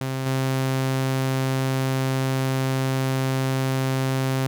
sawtooth tone with level steps, 132.4 Hz, C3, 21 cents sharp, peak -21 / -17 dBFS, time 0.01-4.47 s, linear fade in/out 2 ms, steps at 0.26 s, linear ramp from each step 5 ms, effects none

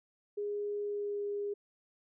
sine tone with pitch glide, 411.8 to 408 Hz, G#4 to G#4, -15 to -31 cents, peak -33 dBFS, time 0.37-1.54 s, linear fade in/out 10 ms, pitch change -16 cents, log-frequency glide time 0.81-1.25 s, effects none

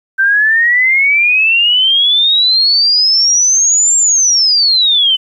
sine exponential two-way sweep, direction up then down, 1548 to 7459 to 2998 Hz, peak -7 dBFS, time 0.18-5.17 s, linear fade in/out 20 ms, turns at 3.97 s, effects 8-bit

